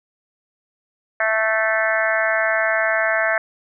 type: harmonic tone with a mistuned harmonic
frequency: 220 Hz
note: A3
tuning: in tune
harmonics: 3 / 4 / 5 / 6 / 7 / 8 / 9 / 10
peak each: -21 / -31 / -31 / -28 / -23 / -22 / -27 / -29 dBFS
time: 1.2-3.38 s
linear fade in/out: 2 ms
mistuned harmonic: 10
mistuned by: -32 cents
effects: none